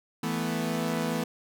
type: chord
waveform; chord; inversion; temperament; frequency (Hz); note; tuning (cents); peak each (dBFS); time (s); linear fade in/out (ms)
sawtooth; E suspended fourth; none; equal; 164.81 / 220 / 246.9; E3 / A3 / B3; 0 / 0 / 0; -28; 0.23-1.24; 5
effects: none